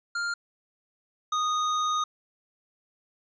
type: tone pair in turn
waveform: square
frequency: 1400 / 1239.7 Hz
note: F6 / D#6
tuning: +4 / -7 cents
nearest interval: major second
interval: 211 cents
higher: first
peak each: -28 / -25 dBFS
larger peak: second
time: 0.15-0.34 / 1.32-2.04 s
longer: second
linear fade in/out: 5 ms
effects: resampled to 16000 Hz + 11-bit